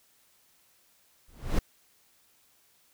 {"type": "noise with exponential growth", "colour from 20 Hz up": "brown", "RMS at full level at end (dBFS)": -20, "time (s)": [1.28, 1.59], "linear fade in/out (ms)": 5, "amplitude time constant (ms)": 67, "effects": ["white hiss -65 dBFS RMS until 2.93 s"]}